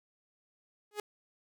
sawtooth tone with exponential growth, 417.7 Hz, G#4, 10 cents sharp, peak -27 dBFS, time 0.91-1 s, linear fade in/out 2 ms, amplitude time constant 18 ms, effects none

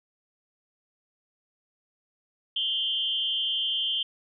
sine tone with amplitude modulation, 3136 Hz, G7, in tune, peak -21 dBFS, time 2.56-4.03 s, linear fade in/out 5 ms, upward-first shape sine, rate 268 Hz, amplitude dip 85%, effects none

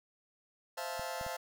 sawtooth chord, F major seventh, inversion second, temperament just, 523.8 / 654.8 / 698.5 / 873.1 Hz, C5 / E5 / F5 / A5, +2 / -12 / 0 / -14 cents, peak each -39 dBFS, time 0.77-1.37 s, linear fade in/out 10 ms
clicks, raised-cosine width 5 ms, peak -35 dBFS, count 3, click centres 0.995 / 1.212 / 1.265 s
effects none

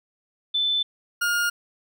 sine / 40% pulse tone pair in turn, 3520 / 1420.5 Hz, A7 / F6, 0 / +29 cents, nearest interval octave + major third, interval 1571 cents, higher first, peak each -20 dBFS, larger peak neither, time 0.54-0.83 / 1.21-1.5 s, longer neither, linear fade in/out 10 ms, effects none

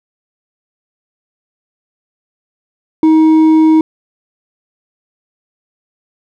sine tone with hard clipping, 316.2 Hz, D#4, 28 cents sharp, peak -6 dBFS, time 3.03-3.81 s, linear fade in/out 2 ms, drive 4 dB, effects none

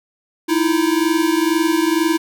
square tone pair together, 314.9 / 337 Hz, D#4 / E4, +21 / +38 cents, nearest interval minor second, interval 117 cents, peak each -18 dBFS, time 0.48-2.18 s, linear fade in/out 20 ms, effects none

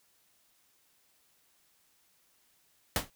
pink noise with exponential decay, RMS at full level -24 dBFS, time 2.96-3.1 s, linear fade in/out 1 ms, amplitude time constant 29 ms, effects white hiss -69 dBFS RMS until 3.15 s

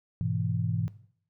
sine chord, E major, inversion first, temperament equal with one note detuned, 102.87 / 123.47 / 164.81 Hz, G#2 / B2 / E3, -16 / 0 / 0 cents, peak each -31 dBFS, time 0.21-0.88 s, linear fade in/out 0 ms, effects noise-tail reverb RT60 0.6 s tail -17 dB re dry

